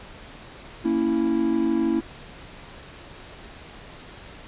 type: chord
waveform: triangle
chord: A# diminished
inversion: none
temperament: equal with one note detuned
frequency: 230.3 / 277.2 / 329.6 Hz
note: A#3 / C#4 / E4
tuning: -21 / 0 / 0 cents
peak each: -24 / -24 / -20 dBFS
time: 0.84-2.01 s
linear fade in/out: 20 ms
effects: pink hiss -43 dBFS RMS until 4.47 s + resampled to 8000 Hz